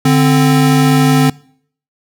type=tone pair together; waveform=square; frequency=146.82 / 261.6 Hz; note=D3 / C4; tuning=0 / 0 cents; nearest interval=minor seventh; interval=1000 cents; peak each=-11 dBFS; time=0.05-1.3 s; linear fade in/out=5 ms; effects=noise-tail reverb RT60 0.6 s tail -24 dB re dry